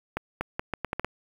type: accelerating click train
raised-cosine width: 0.5 ms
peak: -13 dBFS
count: 8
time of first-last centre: 0.17-1.046 s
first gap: 240 ms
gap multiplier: 0.77
effects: 7-bit